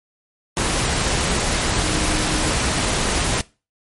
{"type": "tone in noise", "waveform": "sine", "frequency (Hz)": 308.3, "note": "D#4", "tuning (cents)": -16, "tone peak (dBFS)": -27, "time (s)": [1.83, 2.51], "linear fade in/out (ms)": 0, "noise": "pink", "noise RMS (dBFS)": -20, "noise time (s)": [0.57, 3.41], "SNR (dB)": -10, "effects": ["noise-tail reverb RT60 0.3 s tail -21 dB re dry", "MP3 48 kbps"]}